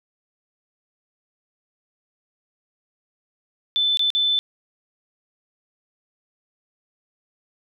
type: tone with dropouts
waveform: sine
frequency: 3520 Hz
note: A7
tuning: in tune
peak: -17 dBFS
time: 3.76-4.39 s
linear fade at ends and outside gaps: 0 ms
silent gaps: 3.972-3.994 / 4.103-4.15 s
effects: none